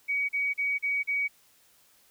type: tone bursts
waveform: sine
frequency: 2259 Hz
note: C#7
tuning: 32 cents sharp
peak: -25 dBFS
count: 5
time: 0.08-1.282 s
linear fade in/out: 20 ms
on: 210 ms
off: 38 ms
effects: white hiss -62 dBFS RMS until 2.1 s